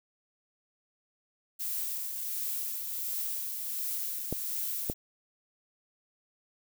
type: noise with tremolo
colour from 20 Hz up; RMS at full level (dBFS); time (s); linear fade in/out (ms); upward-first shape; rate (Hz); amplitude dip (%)
violet; -33; 1.59-4.94; 20; triangle; 1.4; 40
type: clicks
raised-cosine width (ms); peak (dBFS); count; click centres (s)
2; -18 / -17; 2; 4.326 / 4.899
effects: none